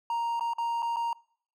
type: tone with dropouts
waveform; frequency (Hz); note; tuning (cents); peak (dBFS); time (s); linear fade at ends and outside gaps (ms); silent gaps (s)
triangle; 933; A#5; +1; -25; 0.1-1.13; 2; 0.396-0.408 / 0.535-0.583 / 0.822-0.827 / 0.961-0.967
effects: noise-tail reverb RT60 0.6 s tail -24 dB re dry